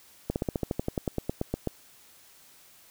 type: slowing click train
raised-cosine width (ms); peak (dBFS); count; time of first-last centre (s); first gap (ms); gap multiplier
2; -14; 16; 0.3-1.673; 59; 1.06
effects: white hiss -56 dBFS RMS until 2.9 s